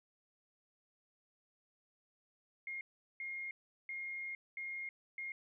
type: tone bursts at uneven times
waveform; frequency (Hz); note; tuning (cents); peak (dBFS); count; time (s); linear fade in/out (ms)
sine; 2136; C7; +35; -40; 5; 2.67-2.81 / 3.2-3.51 / 3.89-4.35 / 4.57-4.89 / 5.18-5.32; 2
effects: none